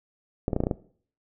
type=clicks; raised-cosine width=2 ms; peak=-11 dBFS; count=7; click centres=0.481 / 0.532 / 0.564 / 0.604 / 0.637 / 0.669 / 0.712 s; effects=noise-tail reverb RT60 0.5 s tail -18 dB re dry